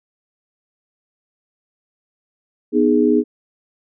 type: chord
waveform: sine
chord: G# minor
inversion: first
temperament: equal with one note detuned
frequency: 246.9 / 309.3 / 415.3 Hz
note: B3 / D#4 / G#4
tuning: 0 / -10 / 0 cents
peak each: -16 dBFS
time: 2.72-3.24 s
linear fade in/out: 50 ms
effects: none